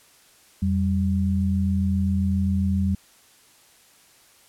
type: tone pair together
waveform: sine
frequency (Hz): 86.33 / 193.8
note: F2 / G3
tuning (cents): -19 / -20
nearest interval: octave + major second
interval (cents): 1399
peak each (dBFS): -22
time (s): 0.62-2.95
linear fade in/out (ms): 5
effects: white hiss -55 dBFS RMS until 4.48 s + low-pass 12000 Hz 12 dB/octave